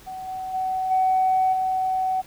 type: tone with level steps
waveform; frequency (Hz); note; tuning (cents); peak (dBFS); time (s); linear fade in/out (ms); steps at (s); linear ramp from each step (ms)
sine; 752; F#5; +28; -31 / -28 / -22 / -16 / -20; 0.06-2.22; 20; 0.27 / 0.53 / 0.9 / 1.52; 20
effects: tanh soft clip ceiling -12 dBFS + pink hiss -49 dBFS RMS until 2.26 s